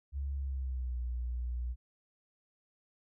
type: tone with pitch glide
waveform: sine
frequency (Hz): 69.3 to 60.68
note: C#2 to B1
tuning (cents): 0 to -30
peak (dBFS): -33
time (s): 0.12-1.76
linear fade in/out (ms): 50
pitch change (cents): -230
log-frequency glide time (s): 0.35-0.99
effects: none